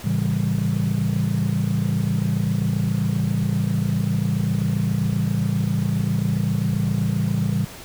sine chord, A dominant seventh, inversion none, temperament just, 110 / 137.5 / 165 / 198 Hz, A2 / C#3 / E3 / G3, 0 / -14 / +2 / +18 cents, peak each -23 dBFS, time 0.04-7.65 s, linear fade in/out 10 ms, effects tanh soft clip ceiling -13 dBFS + pink hiss -39 dBFS RMS until 7.84 s

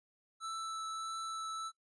square tone with vibrato, 1318.5 Hz, E6, in tune, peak -39 dBFS, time 0.4-1.72 s, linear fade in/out 50 ms, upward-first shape triangle, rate 1.6 Hz, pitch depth 9 cents each way, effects noise-tail reverb RT60 0.1 s tail -19 dB re dry + resampled to 22050 Hz

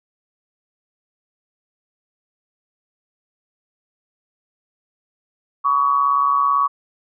sine tone with amplitude modulation, 1128 Hz, C#6, 30 cents sharp, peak -11 dBFS, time 5.64-6.68 s, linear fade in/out 20 ms, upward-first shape sine, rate 138 Hz, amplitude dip 65%, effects none

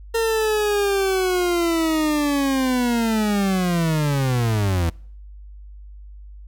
40% pulse linear sweep, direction down, 459 to 80.6 Hz, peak -17 dBFS, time 0.14-4.9 s, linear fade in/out 10 ms, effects noise-tail reverb RT60 0.6 s tail -26 dB re dry + added 50 Hz sine -37 dBFS peak until 6.47 s

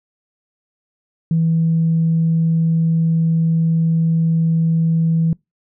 sine tone, 163.6 Hz, E3, 13 cents flat, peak -12 dBFS, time 1.31-5.33 s, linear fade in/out 2 ms, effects noise-tail reverb RT60 0.2 s tail -26 dB re dry + tanh soft clip ceiling -8 dBFS

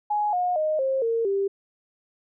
sine tone with pitch steps, 836 / 719.4 / 619.1 / 532.8 / 458.5 / 394.5 Hz, G#5 / F#5 / D#5 / C5 / A#4 / G4, +11 / -49 / -9 / +31 / -29 / +11 cents, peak -21 dBFS, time 0.1-1.48 s, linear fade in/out 10 ms, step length 230 ms, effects none

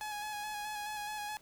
sawtooth tone with vibrato, 840 Hz, G#5, 19 cents sharp, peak -34 dBFS, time 0.01-1.37 s, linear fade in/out 0 ms, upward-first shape square, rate 4.7 Hz, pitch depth 21 cents each way, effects pink hiss -62 dBFS RMS until 1.41 s

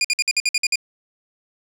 20% pulse tone bursts, 2420 Hz, D#7, 49 cents flat, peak -11 dBFS, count 9, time 0.01-0.757 s, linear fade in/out 2 ms, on 35 ms, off 54 ms, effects low-pass 11000 Hz 12 dB/octave

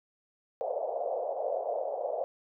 white band-pass noise, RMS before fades -33 dBFS, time 0.61-2.24 s, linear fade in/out 0 ms, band 510 to 680 Hz, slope 48 dB/octave, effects none

